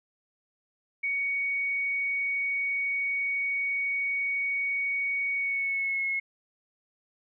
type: tone with pitch glide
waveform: sine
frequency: 2237 to 2175 Hz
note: C#7 to C#7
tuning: +15 to -33 cents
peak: -26 dBFS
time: 1.03-6.2 s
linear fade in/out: 10 ms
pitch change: -48 cents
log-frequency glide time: 5.35-6.05 s
effects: none